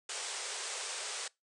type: band-pass noise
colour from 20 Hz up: white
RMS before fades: -40 dBFS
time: 0.09-1.28 s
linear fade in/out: 5 ms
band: 380 to 9200 Hz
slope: 96 dB/octave
effects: noise-tail reverb RT60 0.2 s tail -23 dB re dry